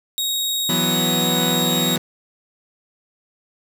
sawtooth tone, 3771 Hz, A#7, 19 cents sharp, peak -17 dBFS, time 0.18-1.96 s, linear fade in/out 0 ms
sawtooth chord, E suspended second, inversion none, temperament equal, 164.81 / 185 / 246.9 Hz, E3 / F#3 / B3, 0 / 0 / 0 cents, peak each -20 dBFS, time 0.69-1.98 s, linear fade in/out 5 ms
effects none

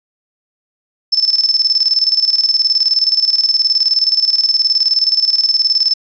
sine tone with tremolo, 5274 Hz, E8, in tune, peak -8 dBFS, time 1.12-5.94 s, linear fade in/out 10 ms, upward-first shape square, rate 19 Hz, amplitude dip 70%, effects resampled to 16000 Hz

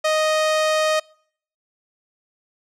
sawtooth tone, 622.3 Hz, D#5, in tune, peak -13 dBFS, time 0.04-1 s, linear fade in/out 10 ms, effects noise-tail reverb RT60 0.6 s tail -26 dB re dry + low-pass 8000 Hz 12 dB/octave

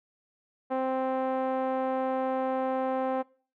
5% pulse tone with low-pass filter, 261.5 Hz, C4, 1 cent flat, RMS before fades -29 dBFS, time 0.7-3.23 s, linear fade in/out 20 ms, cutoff 680 Hz, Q 1.6, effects noise-tail reverb RT60 0.4 s tail -22 dB re dry

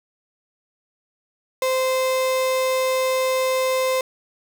35% pulse tone, 519 Hz, C5, 14 cents flat, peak -17 dBFS, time 1.62-4.01 s, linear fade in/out 2 ms, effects none

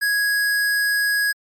square tone, 1661.2 Hz, G#6, in tune, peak -18 dBFS, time 0.01-1.33 s, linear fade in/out 20 ms, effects MP3 96 kbps

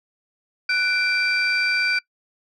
sine tone cluster, 1484 / 2347 / 4684 Hz, F#6 / D7 / D8, +5 / -2 / -5 cents, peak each -21 / -21 / -26 dBFS, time 0.69-1.99 s, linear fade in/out 5 ms, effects noise-tail reverb RT60 0.1 s tail -23 dB re dry + tanh soft clip ceiling -12 dBFS

